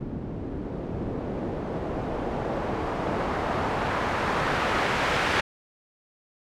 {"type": "noise with low-pass filter sweep", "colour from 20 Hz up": "white", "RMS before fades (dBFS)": -28, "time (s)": [0, 5.41], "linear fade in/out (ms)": 10, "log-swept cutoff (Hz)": [250, 2000], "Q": 0.89, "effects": []}